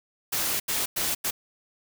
white noise bursts at uneven times, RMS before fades -27 dBFS, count 4, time 0.32-0.6 / 0.68-0.86 / 0.96-1.15 / 1.24-1.31 s, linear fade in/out 10 ms, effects none

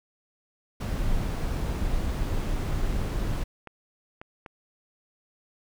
brown noise, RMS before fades -27 dBFS, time 0.8-3.44 s, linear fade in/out 10 ms
clicks, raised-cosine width 0.5 ms, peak -26 dBFS, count 6, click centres 2.927 / 3.017 / 3.336 / 3.673 / 4.215 / 4.462 s
effects none

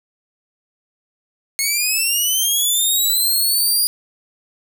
10% pulse linear sweep, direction up, 2164 to 4864 Hz, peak -8 dBFS, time 1.59-3.87 s, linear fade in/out 0 ms, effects 8-bit

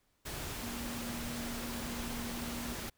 sine tone in noise, 237.3 Hz, A#3, 31 cents sharp, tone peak -41 dBFS, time 0.62-2.75 s, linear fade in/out 10 ms, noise pink, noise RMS -41 dBFS, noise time 0.25-2.9 s, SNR -3 dB, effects pink hiss -75 dBFS RMS until 2.97 s

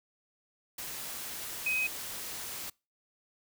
sine tone in noise, 2525 Hz, D#7, 25 cents sharp, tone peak -27 dBFS, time 1.66-1.87 s, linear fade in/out 5 ms, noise white, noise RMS -40 dBFS, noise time 0.78-2.7 s, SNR +10 dB, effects noise-tail reverb RT60 0.3 s tail -26 dB re dry

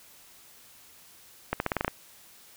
accelerating click train, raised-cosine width 0.5 ms, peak -11 dBFS, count 8, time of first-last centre 1.53-1.88 s, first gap 71 ms, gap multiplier 0.88, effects white hiss -54 dBFS RMS until 2.56 s

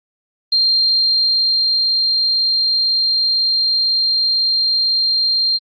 sine tone with ADSR envelope, 4186 Hz, C8, in tune, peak -11 dBFS, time 0.52-5.59 s, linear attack 6 ms, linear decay 1300 ms, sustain -2 dB, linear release 33 ms, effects Opus 24 kbps

